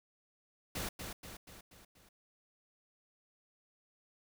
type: noise with echo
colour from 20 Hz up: pink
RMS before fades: -39 dBFS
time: 0.75-0.89 s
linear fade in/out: 5 ms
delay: 240 ms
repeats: 5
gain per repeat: -5 dB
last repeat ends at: 2.09 s
effects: none